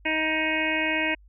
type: harmonic tone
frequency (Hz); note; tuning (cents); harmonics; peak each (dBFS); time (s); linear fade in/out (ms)
314.2; D#4; +17; 1 / 2 / 3 / 5 / 6 / 7 / 8 / 9; -30 / -32 / -34 / -34 / -30 / -29 / -29 / -35; 0.05-1.15; 10
effects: added 50 Hz sine -50 dBFS peak until 1.28 s